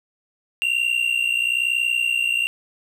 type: tone pair together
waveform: triangle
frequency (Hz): 2733 / 2794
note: F7 / F7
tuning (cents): -38 / 0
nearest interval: unison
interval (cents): 38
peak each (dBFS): -20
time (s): 0.62-2.47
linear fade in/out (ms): 0
effects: none